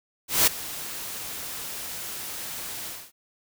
white noise with ADSR envelope, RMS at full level -17 dBFS, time 0.28-3.12 s, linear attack 190 ms, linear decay 10 ms, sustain -18 dB, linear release 250 ms, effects none

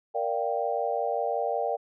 sine chord, G minor seventh, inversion first, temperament equal, 466.2 / 587.3 / 698.5 / 784 Hz, Bb4 / D5 / F5 / G5, 0 / 0 / 0 / 0 cents, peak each -31 dBFS, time 0.14-1.77 s, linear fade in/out 20 ms, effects none

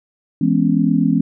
sine chord, C# minor seventh, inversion first, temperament just, 166.31 / 207.9 / 249.5 / 277.2 Hz, E3 / G#3 / B3 / C#4, +16 / +2 / +18 / 0 cents, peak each -18 dBFS, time 0.41-1.21 s, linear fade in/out 5 ms, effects none

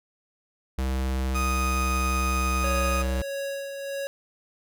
square tone with pitch glide, 65.41 to 64.81 Hz, C2 to C2, 0 to -16 cents, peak -25 dBFS, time 0.78-3.22 s, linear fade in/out 5 ms, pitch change -16 cents, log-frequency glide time 1.02-2.75 s
30% pulse tone, 1244.5 Hz, D#6, in tune, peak -24 dBFS, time 1.34-3.03 s, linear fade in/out 20 ms
square tone with tremolo, 554.4 Hz, C#5, in tune, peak -29 dBFS, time 2.64-4.07 s, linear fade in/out 0 ms, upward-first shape sine, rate 1.6 Hz, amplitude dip 45%
effects none

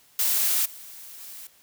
blue noise with level steps, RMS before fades -23 / -43 / -41 dBFS, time 0.19-1.47 s, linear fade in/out 2 ms, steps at 0.65 / 1.2 s, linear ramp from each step 10 ms, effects white hiss -58 dBFS RMS until 1.62 s

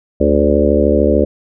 harmonic tone with a mistuned harmonic, 73.42 Hz, D2, in tune, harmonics 1 / 3 / 4 / 5 / 6 / 7 / 8, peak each -17 / -17 / -17 / -17 / -17 / -17 / -17 dBFS, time 0.2-1.25 s, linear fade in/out 10 ms, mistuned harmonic 8, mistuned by -18 cents, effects none

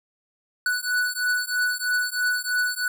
square beating tone pair, 1480 / 1483.1 Hz, F#6 / F#6, 0 / +4 cents, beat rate 3.1 Hz, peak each -26 dBFS, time 0.66-2.88 s, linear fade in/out 2 ms, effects none

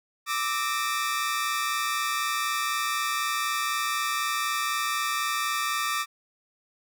sawtooth tone cluster, 1176 / 1300 / 1835 Hz, D6 / E6 / A#6, +2 / -24 / -28 cents, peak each -24 / -29 / -29 dBFS, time 0.26-6.06 s, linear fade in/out 50 ms, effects none

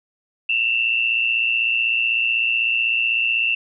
sine tone pair together, 2678 / 2794 Hz, E7 / F7, +27 / 0 cents, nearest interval minor second, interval 73 cents, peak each -18 / -23 dBFS, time 0.49-3.55 s, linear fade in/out 5 ms, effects none

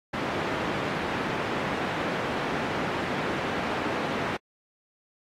pink band-pass noise, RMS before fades -30 dBFS, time 0.13-4.37 s, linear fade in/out 10 ms, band 190 to 2100 Hz, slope 12 dB/octave, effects AAC 48 kbps

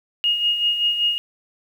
sine tone with tremolo, 2861 Hz, F7, 41 cents sharp, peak -15 dBFS, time 0.24-1.18 s, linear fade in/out 0 ms, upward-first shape sine, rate 5.2 Hz, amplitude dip 55%, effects 8-bit

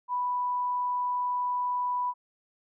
sine tone, 987.8 Hz, B5, in tune, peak -26 dBFS, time 0.08-2.14 s, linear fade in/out 50 ms, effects none

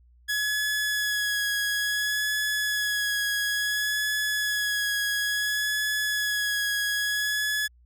sawtooth tone with vibrato, 1683 Hz, G#6, 23 cents sharp, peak -21 dBFS, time 0.28-7.68 s, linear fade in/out 20 ms, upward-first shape sine, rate 0.58 Hz, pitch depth 20 cents each way, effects added 60 Hz sine -54 dBFS peak until 7.85 s

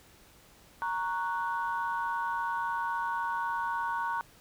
sine chord, F# major, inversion first, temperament equal, 932.3 / 1108.7 / 1480 Hz, A#5 / C#6 / F#6, 0 / 0 / 0 cents, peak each -31 / -35 / -35 dBFS, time 0.82-4.21 s, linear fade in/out 0 ms, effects tanh soft clip ceiling -21 dBFS + pink hiss -58 dBFS RMS until 4.4 s

